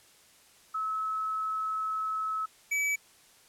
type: tone pair in turn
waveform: sine / square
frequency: 1294 / 2292 Hz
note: E6 / D7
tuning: -32 / -43 cents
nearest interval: minor seventh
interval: 989 cents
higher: second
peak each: -29 / -27 dBFS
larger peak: second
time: 0.74-2.46 / 2.71-2.96 s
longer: first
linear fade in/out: 10 ms
effects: white hiss -59 dBFS RMS until 3.48 s + low-pass 11000 Hz 12 dB/octave